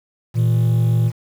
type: tone pair together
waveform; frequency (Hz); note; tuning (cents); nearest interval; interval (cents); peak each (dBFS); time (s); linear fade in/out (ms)
triangle; 116.28 / 162.6; A#2 / E3; -4 / -23; tritone; 581; -11 / -19; 0.34-1.12; 50
effects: tanh soft clip ceiling -7 dBFS + 7-bit

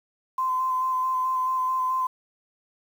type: tone with vibrato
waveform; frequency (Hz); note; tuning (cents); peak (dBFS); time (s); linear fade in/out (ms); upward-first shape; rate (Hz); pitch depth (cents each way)
sine; 1031; C6; -26; -22; 0.38-2.07; 5; square; 4.6; 12
effects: 8-bit

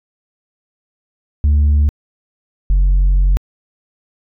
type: tone pair in turn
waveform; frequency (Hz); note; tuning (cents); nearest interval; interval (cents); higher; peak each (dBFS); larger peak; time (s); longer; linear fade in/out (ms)
sine; 73.42 / 45.93; D2 / F#1; 0 / -12; minor sixth; 812; first; -6; neither; 1.44-1.89 / 2.7-3.37; second; 0
effects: tanh soft clip ceiling -8 dBFS

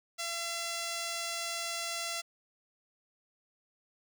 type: tone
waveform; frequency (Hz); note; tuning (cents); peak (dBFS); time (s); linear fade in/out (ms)
5% pulse; 678; E5; +49; -23; 0.18-2.22; 20
effects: none

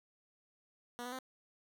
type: tone with pitch steps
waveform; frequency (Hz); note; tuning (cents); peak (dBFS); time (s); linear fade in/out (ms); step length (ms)
10% pulse; 242.1 / 247.7 / 259.5; B3 / B3 / C4; -34 / +5 / -14; -33; 0.99-1.188; 0; 66
effects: none

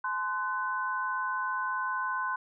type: tone cluster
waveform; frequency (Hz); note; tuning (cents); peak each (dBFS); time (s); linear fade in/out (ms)
sine; 857 / 1036 / 1501; A5 / C6 / F#6; -46 / -17 / +24; -40 / -31 / -33; 0.04-2.36; 5
effects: none

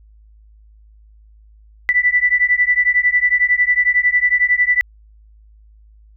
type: beating tone pair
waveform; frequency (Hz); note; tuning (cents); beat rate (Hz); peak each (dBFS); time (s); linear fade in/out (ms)
sine; 1971 / 1982; B6 / B6; -4 / +6; 11; -15; 1.89-4.81; 0
effects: added 53 Hz sine -44 dBFS peak until 6.16 s

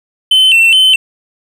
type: tone with vibrato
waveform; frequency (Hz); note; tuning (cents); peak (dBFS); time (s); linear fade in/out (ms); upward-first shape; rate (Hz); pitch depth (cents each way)
triangle; 2872; F7; +48; -3; 0.31-0.96; 5; square; 2.4; 110
effects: none

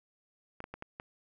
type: clicks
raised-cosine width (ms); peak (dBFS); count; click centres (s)
0.5; -26; 5; 0.604 / 0.641 / 0.74 / 0.824 / 0.999
effects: none

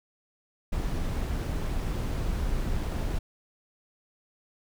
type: noise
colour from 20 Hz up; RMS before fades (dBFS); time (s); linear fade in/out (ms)
brown; -29; 0.72-3.19; 10
effects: none

